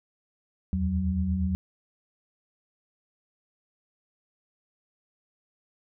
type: tone cluster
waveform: sine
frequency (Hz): 74.1 / 82.6 / 187.5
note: D2 / E2 / F#3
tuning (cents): +16 / +4 / +23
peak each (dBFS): -34 / -27 / -27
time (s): 0.73-1.55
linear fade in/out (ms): 0
effects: none